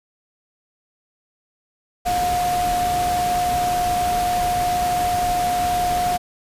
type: tone in noise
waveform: sine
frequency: 715 Hz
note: F5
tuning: 41 cents sharp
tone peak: -18 dBFS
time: 2.05-6.18 s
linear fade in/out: 20 ms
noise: pink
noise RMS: -28 dBFS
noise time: 2.05-6.18 s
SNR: +7 dB
effects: resampled to 32000 Hz